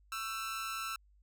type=tone with amplitude modulation; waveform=sawtooth; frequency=1332 Hz; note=E6; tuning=18 cents sharp; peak=-30 dBFS; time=0.12-0.96 s; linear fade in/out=2 ms; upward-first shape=sine; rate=223 Hz; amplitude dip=70%; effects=added 50 Hz sine -62 dBFS peak until 1.22 s